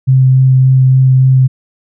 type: tone with vibrato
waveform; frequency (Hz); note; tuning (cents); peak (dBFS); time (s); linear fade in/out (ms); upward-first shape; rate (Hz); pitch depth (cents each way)
sine; 130.81; C3; 0; -4; 0.07-1.48; 20; sine; 3.5; 9
effects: none